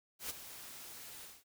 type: noise with ADSR envelope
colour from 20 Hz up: white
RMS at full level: -39 dBFS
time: 0.19-1.44 s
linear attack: 110 ms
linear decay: 16 ms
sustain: -11 dB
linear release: 210 ms
effects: none